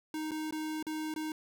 square tone with dropouts, 311.1 Hz, D#4, in tune, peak -35 dBFS, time 0.14-1.32 s, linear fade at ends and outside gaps 2 ms, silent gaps 0.31-0.316 / 0.509-0.524 / 0.827-0.867 / 1.14-1.161 s, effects none

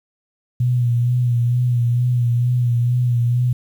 sine tone with vibrato, 121.6 Hz, B2, 26 cents flat, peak -14 dBFS, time 0.6-3.53 s, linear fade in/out 5 ms, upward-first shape sine, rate 2.2 Hz, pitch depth 39 cents each way, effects 8-bit

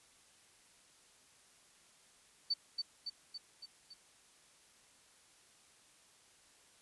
sine tone with echo, 4545 Hz, C#8, 42 cents sharp, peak -30 dBFS, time 2.5-2.54 s, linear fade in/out 10 ms, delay 280 ms, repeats 5, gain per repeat -4 dB, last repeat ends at 3.94 s, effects white hiss -65 dBFS RMS until 6.81 s + resampled to 24000 Hz

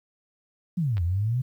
sine exponential two-way sweep, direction down then up, 188.1 to 82.41 to 132.3 Hz, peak -22 dBFS, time 0.77-1.42 s, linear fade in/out 10 ms, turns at 1.03 s
clicks, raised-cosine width 0.3 ms, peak -26 dBFS, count 2, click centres 0.97 / 0.98 s
effects 10-bit

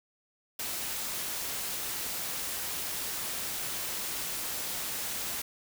white noise, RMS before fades -35 dBFS, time 0.59-5.42 s, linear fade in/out 5 ms, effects none

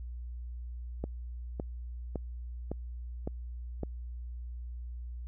click train, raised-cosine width 2 ms, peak -21 dBFS, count 6, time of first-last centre 1.04-3.833 s, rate 1.79 Hz, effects added 60 Hz sine -38 dBFS peak until 5.27 s

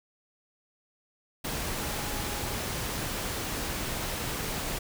sine tone in noise, 830.6 Hz, G#5, in tune, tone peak -44 dBFS, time 1.8-2.56 s, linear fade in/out 10 ms, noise pink, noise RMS -33 dBFS, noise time 1.44-4.79 s, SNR -14 dB, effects none

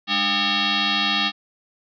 sine tone with frequency modulation, 298.2 Hz, D4, 27 cents sharp, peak -18 dBFS, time 0.07-1.32 s, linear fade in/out 50 ms, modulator 503 Hz, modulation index 8, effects none

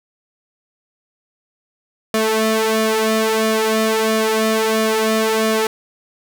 sawtooth tone with flanger, 220 Hz, A3, in tune, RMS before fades -17 dBFS, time 2.14-5.67 s, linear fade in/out 2 ms, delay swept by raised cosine 1.7 to 2.9 ms, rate 1.5 Hz, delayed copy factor +0.85, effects none

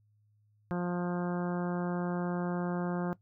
harmonic tone, 176.6 Hz, F3, 20 cents sharp, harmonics 1 / 2 / 3 / 4 / 5 / 6 / 7 / 8 / 9, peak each -31 / -37 / -41 / -43 / -45 / -47 / -48 / -49 / -50 dBFS, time 0.71-3.13 s, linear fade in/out 0 ms, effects noise-tail reverb RT60 0.1 s tail -18 dB re dry + added 105 Hz sine -65 dBFS peak until 3.21 s

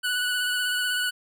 25% pulse tone with vibrato, 1480 Hz, F#6, in tune, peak -20 dBFS, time 0.03-1.11 s, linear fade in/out 20 ms, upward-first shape triangle, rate 16 Hz, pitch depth 25 cents each way, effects none

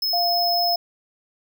square tone, 5180 Hz, E8, 31 cents flat, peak -21 dBFS, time 0.02-0.76 s, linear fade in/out 5 ms
sine tone with vibrato, 698.5 Hz, F5, in tune, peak -21 dBFS, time 0.13-0.76 s, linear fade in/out 5 ms, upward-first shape triangle, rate 4.6 Hz, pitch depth 8 cents each way
effects none

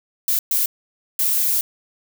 violet noise bursts at uneven times, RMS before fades -19 dBFS, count 3, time 0.28-0.39 / 0.51-0.66 / 1.19-1.61 s, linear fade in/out 2 ms, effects none

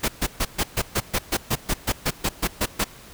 pink noise bursts, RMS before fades -22 dBFS, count 16, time 0.03-2.844 s, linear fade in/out 10 ms, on 54 ms, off 130 ms, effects pink hiss -45 dBFS RMS until 3.13 s

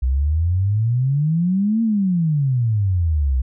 sine exponential two-way sweep, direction up then down, 61.74 to 230.9 to 61.74 Hz, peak -15 dBFS, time 0.02-3.42 s, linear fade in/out 10 ms, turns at 1.82 s, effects none

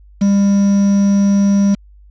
triangle tone with quantisation, 200 Hz, G3, 35 cents sharp, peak -7 dBFS, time 0.21-1.75 s, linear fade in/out 10 ms, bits 5, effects added 50 Hz sine -40 dBFS peak until 2.1 s + resampled to 16000 Hz

